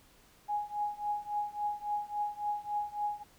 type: tone with tremolo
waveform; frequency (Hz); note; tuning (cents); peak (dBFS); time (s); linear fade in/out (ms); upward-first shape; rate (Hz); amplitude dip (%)
sine; 830.6; G#5; 0; -28; 0.48-3.24; 20; triangle; 3.6; 95
effects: pink hiss -62 dBFS RMS until 3.38 s